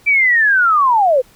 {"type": "linear sweep", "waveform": "sine", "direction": "down", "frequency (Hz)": [2349, 480], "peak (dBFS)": -9, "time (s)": [0.06, 1.22], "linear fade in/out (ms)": 20, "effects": ["pink hiss -49 dBFS RMS until 1.35 s"]}